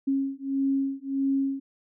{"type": "beating tone pair", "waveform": "sine", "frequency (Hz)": [271.7, 273.3], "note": ["C#4", "C#4"], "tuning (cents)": [-35, -24], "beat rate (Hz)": 1.6, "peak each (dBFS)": -27, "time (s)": [0.07, 1.6], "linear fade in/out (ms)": 10, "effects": []}